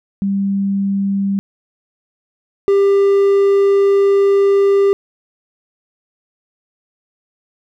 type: tone pair in turn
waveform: sine / triangle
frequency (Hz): 197.3 / 397.1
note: G3 / G4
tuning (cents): +11 / +22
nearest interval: octave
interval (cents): 1211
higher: second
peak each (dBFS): -14 / -7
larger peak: second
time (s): 0.22-1.39 / 2.68-4.93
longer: second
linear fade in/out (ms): 0
effects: none